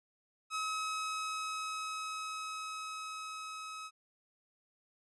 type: tone with level ramp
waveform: sawtooth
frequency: 1279 Hz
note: D#6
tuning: 47 cents sharp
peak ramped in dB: -30 to -39 dBFS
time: 0.5-3.91 s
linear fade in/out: 50 ms
effects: resampled to 24000 Hz